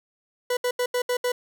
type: tone bursts at uneven times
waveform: 40% pulse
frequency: 493.9 Hz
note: B4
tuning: in tune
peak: -21 dBFS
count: 6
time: 0.5-0.57 / 0.64-0.71 / 0.79-0.86 / 0.94-1.02 / 1.09-1.17 / 1.24-1.32 s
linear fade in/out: 5 ms
effects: none